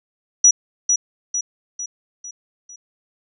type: tone with echo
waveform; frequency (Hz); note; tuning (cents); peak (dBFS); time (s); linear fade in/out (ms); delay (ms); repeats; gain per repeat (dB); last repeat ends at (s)
sine; 5850; F#8; -21; -7; 0.44-0.51; 5; 450; 5; -6; 2.76
effects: none